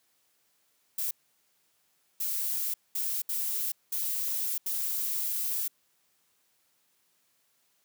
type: noise bursts at uneven times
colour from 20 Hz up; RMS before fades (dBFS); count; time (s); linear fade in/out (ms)
violet; -31; 6; 0.98-1.11 / 2.2-2.74 / 2.95-3.22 / 3.29-3.72 / 3.92-4.58 / 4.66-5.68; 5
effects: white hiss -71 dBFS RMS until 7.84 s + high-pass 100 Hz 12 dB/octave